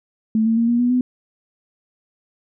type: tone with pitch steps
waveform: sine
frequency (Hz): 220 / 225.8 / 231.7 / 237.8 / 244.1 / 250.5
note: A3 / A3 / A#3 / A#3 / B3 / B3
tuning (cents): 0 / +45 / -10 / +35 / -20 / +25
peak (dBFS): -14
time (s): 0.35-1.01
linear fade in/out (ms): 2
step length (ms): 110
effects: none